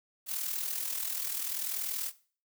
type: noise with amplitude modulation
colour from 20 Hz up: blue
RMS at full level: -32 dBFS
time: 0.26-2.12 s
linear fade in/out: 50 ms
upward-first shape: sine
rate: 40.6 Hz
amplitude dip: 60%
effects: noise-tail reverb RT60 0.4 s tail -17 dB re dry

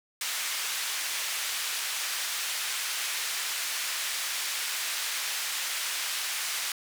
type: band-pass noise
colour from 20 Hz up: pink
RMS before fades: -32 dBFS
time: 0.21-6.72 s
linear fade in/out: 2 ms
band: 1800 to 13000 Hz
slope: 12 dB/octave
effects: none

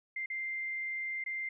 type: tone with dropouts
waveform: sine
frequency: 2093 Hz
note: C7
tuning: in tune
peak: -34 dBFS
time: 0.16-1.49 s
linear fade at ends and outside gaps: 5 ms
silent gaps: 0.26-0.3 / 1.24-1.261 s
effects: none

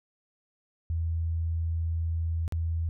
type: tone with dropouts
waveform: sine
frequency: 82.41 Hz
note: E2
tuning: in tune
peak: -26 dBFS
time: 0.9-2.89 s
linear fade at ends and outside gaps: 0 ms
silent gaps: 2.479-2.523 s
effects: none

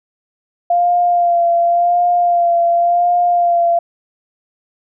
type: tone with vibrato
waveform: sine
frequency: 695 Hz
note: F5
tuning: 9 cents flat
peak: -10 dBFS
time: 0.7-3.79 s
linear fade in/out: 5 ms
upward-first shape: sine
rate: 0.91 Hz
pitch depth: 26 cents each way
effects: none

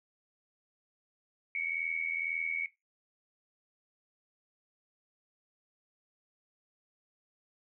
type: tone pair together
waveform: sine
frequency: 2198 / 2280 Hz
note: C#7 / C#7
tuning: -15 / +48 cents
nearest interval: minor second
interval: 63 cents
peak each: -34 / -35 dBFS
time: 1.55-2.66 s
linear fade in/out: 2 ms
effects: noise-tail reverb RT60 0.2 s tail -17 dB re dry

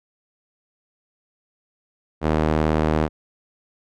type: tone with band-pass filter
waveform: sawtooth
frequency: 77.78 Hz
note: D#2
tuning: in tune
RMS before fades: -20 dBFS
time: 2.21-3.09 s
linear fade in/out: 50 ms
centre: 500 Hz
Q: 0.53
effects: none

